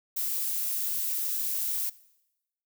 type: noise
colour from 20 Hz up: violet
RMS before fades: -30 dBFS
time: 0.16-1.9 s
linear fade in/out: 10 ms
effects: noise-tail reverb RT60 0.9 s tail -20 dB re dry